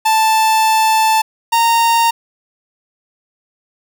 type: tone pair in turn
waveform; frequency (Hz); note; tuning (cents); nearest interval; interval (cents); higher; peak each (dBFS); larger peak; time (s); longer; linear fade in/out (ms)
45% pulse; 880 / 924.5; A5 / A#5; 0 / -15; minor second; 85; second; -10; neither; 0.05-1.22 / 1.52-2.11; first; 10
effects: none